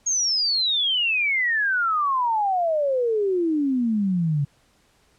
sine exponential sweep, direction down, 6645 to 138.59 Hz, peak -19 dBFS, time 0.06-4.45 s, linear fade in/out 10 ms, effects pink hiss -61 dBFS RMS until 5.18 s + low-pass 10000 Hz 12 dB/octave

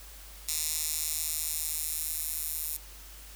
10% pulse tone with high-pass filter sweep, 155.56 Hz, D#3, in tune, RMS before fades -33 dBFS, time 0.48-2.77 s, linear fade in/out 5 ms, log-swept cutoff 6900 to 11000 Hz, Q 0.99, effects added 50 Hz sine -48 dBFS peak until 3.35 s + white hiss -50 dBFS RMS until 3.35 s

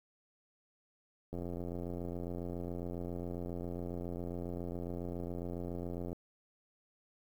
click train, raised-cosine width 2 ms, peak -28 dBFS, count 420, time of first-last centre 1.33-6.13 s, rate 87.3 Hz, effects 10-bit

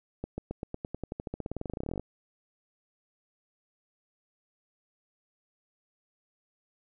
accelerating click train, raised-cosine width 2 ms, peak -21 dBFS, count 30, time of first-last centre 0.24-1.996 s, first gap 140 ms, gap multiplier 0.93, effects none

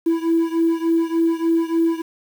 triangle beating tone pair, 329.6 / 333 Hz, E4 / E4, 0 / +18 cents, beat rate 3.4 Hz, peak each -15 / -17 dBFS, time 0.06-2.02 s, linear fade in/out 10 ms, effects tanh soft clip ceiling -11 dBFS + 7-bit

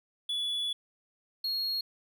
triangle tone pair in turn, 3422 / 4295 Hz, A7 / C8, -49 / +44 cents, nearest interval major third, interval 393 cents, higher second, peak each -28 dBFS, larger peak neither, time 0.29-0.73 / 1.44-1.81 s, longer first, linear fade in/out 5 ms, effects none

